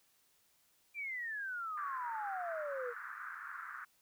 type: exponential sweep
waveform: sine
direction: down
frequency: 2400 to 466.2 Hz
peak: -38 dBFS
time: 0.94-2.94 s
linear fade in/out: 50 ms
type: band-pass noise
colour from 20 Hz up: white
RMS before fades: -46 dBFS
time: 1.77-3.85 s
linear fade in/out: 5 ms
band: 1200 to 1600 Hz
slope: 48 dB/octave
effects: white hiss -72 dBFS RMS until 4.01 s